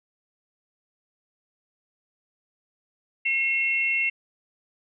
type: tone pair together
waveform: sine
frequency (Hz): 2155 / 2715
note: C#7 / F7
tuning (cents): -49 / -50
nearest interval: major third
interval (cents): 399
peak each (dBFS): -24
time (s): 3.25-4.1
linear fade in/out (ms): 10
effects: none